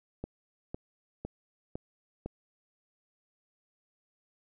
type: click train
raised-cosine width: 2 ms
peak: -23 dBFS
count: 5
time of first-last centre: 0.24-2.26 s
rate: 1.98 Hz
effects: none